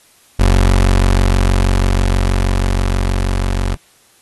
30% pulse tone with level ramp, 46.25 Hz, F#1, in tune, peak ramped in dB -5 to -12 dBFS, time 0.39-3.75 s, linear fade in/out 10 ms, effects white hiss -50 dBFS RMS until 4.21 s + AAC 32 kbps

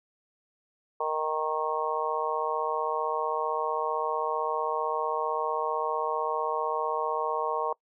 harmonic tone, 155.56 Hz, D#3, in tune, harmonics 3 / 4 / 5 / 6 / 7, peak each -32 / -34 / -35 / -32 / -32 dBFS, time 1-7.73 s, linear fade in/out 5 ms, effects noise-tail reverb RT60 0.1 s tail -24 dB re dry

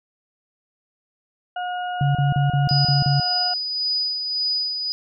harmonic tone, 721 Hz, F#5, 45 cents flat, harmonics 1 / 2 / 4, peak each -25 / -32 / -38 dBFS, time 1.56-3.54 s, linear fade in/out 5 ms
sine tone bursts, 140 Hz, C#3, 18 cents sharp, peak -16 dBFS, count 7, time 2.01-3.2 s, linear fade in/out 2 ms, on 140 ms, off 35 ms
sine tone with tremolo, 4960 Hz, D#8, 6 cents flat, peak -19 dBFS, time 2.69-4.92 s, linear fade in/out 0 ms, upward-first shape sine, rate 1.8 Hz, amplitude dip 45%
effects none

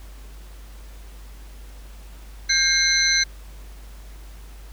sine tone cluster, 1592 / 2133 / 4006 / 4172 / 6080 Hz, G6 / C7 / B7 / C8 / F#8, +26 / +33 / +24 / -6 / +46 cents, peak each -23 dBFS, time 2.49-3.24 s, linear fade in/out 10 ms, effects added 50 Hz sine -38 dBFS peak until 4.72 s + pink hiss -50 dBFS RMS until 4.72 s

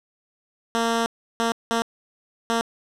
10% pulse tone bursts at uneven times, 230.1 Hz, A#3, 22 cents flat, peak -12 dBFS, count 4, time 0.75-1.06 / 1.4-1.52 / 1.71-1.82 / 2.5-2.61 s, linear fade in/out 0 ms, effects low-pass 9000 Hz 12 dB/octave + 8-bit

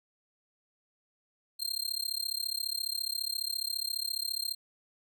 sawtooth tone with amplitude modulation, 4186 Hz, C8, in tune, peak -25 dBFS, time 1.59-4.55 s, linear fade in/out 20 ms, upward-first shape sine, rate 34.6 Hz, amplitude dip 100%, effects none

